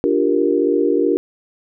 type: chord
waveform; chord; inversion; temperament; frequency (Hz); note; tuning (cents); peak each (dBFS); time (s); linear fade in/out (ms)
sine; G minor seventh; second; equal; 293.7 / 349.2 / 392 / 466.2; D4 / F4 / G4 / Bb4; 0 / 0 / 0 / 0; -19; 0.04-1.17; 0
effects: none